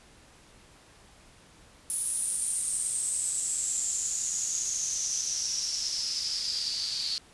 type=noise with band-pass filter sweep; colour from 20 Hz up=white; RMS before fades=-31 dBFS; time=1.9-7.18 s; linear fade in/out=0 ms; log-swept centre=10000 to 4400 Hz; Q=9.3; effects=pink hiss -56 dBFS RMS until 7.33 s + resampled to 24000 Hz